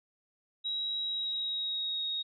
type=tone with pitch glide; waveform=sine; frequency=3851 to 3757 Hz; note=B7 to A#7; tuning=-44 to +13 cents; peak=-31 dBFS; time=0.64-2.23 s; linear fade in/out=20 ms; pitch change=-43 cents; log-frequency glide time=1-2.05 s; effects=none